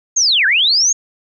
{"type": "linear two-way sweep", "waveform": "sine", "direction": "down then up", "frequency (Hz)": [6700, 1480, 6700], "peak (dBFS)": -10, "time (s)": [0.16, 0.93], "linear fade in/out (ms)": 10, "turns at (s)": 0.46, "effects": []}